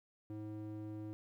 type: tone with band-pass filter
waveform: square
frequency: 106.8 Hz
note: G#2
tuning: 49 cents sharp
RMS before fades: -45 dBFS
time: 0.3-1.13 s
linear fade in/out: 0 ms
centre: 260 Hz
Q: 2.6
effects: 13-bit